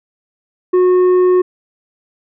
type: tone with tanh clipping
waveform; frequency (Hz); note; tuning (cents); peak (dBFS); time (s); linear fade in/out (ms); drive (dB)
sine; 364.5; F#4; -26; -9; 0.73-1.42; 10; 6
effects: none